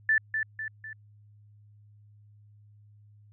sine tone with echo, 1760 Hz, A6, in tune, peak -20 dBFS, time 0.09-0.18 s, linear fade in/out 2 ms, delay 250 ms, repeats 3, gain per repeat -6 dB, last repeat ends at 0.93 s, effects added 104 Hz sine -53 dBFS peak until 3.32 s

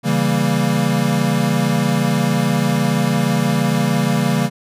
square chord, C# diminished seventh, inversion none, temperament equal, 138.59 / 164.81 / 196 / 233.1 Hz, C#3 / E3 / G3 / Bb3, 0 / 0 / 0 / 0 cents, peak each -21 dBFS, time 0.03-4.5 s, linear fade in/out 50 ms, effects resampled to 32000 Hz

